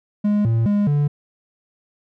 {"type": "tone with pitch steps", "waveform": "triangle", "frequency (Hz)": [207.4, 114.2, 205, 145.6], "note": ["G#3", "A#2", "G#3", "D3"], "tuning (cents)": [-2, -35, -22, -15], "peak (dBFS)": -13, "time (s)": [0.24, 1.08], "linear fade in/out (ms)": 10, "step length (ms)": 210, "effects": []}